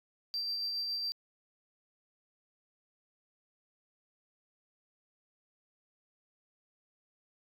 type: tone with tremolo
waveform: sine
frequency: 4699 Hz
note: D8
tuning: in tune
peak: -30 dBFS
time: 0.34-1.12 s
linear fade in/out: 0 ms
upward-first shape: sine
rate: 7.2 Hz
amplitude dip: 30%
effects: tanh soft clip ceiling -30 dBFS